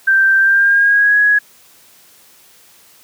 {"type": "tone with pitch glide", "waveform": "sine", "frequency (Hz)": [1568, 1670.9], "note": ["G6", "G#6"], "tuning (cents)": [0, 10], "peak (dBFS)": -8, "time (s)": [0.07, 1.39], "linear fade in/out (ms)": 10, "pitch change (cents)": 110, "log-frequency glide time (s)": [0.38, 1.18], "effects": ["white hiss -47 dBFS RMS until 3.03 s", "high-pass 80 Hz 12 dB/octave"]}